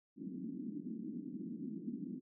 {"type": "band-pass noise", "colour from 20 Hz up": "white", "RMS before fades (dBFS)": -44, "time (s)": [0.16, 2.21], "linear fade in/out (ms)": 50, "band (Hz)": [180, 300], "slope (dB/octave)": 48, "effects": []}